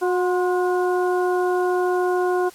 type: harmonic tone with a mistuned harmonic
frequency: 362.7 Hz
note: F#4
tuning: 34 cents flat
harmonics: 1 / 2 / 3 / 4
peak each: -19 / -25 / -29 / -31 dBFS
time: 0.01-2.5 s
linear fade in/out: 20 ms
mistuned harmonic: 3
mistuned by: -56 cents
effects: white hiss -46 dBFS RMS until 2.54 s + low-pass 12000 Hz 12 dB/octave